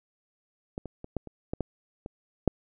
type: clicks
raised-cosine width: 2 ms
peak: -20 / -24 / -26 / -16 / -28 / -17 / -15 / -24 / -7 dBFS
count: 9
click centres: 0.779 / 0.857 / 1.044 / 1.167 / 1.273 / 1.535 / 1.607 / 2.061 / 2.477 s
effects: none